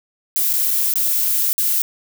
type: noise with dropouts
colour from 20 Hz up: violet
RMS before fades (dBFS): -18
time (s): 0.36-1.82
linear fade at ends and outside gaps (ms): 0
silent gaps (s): 0.53-0.536 / 0.707-0.711 / 0.938-0.956 / 1.53-1.58
effects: none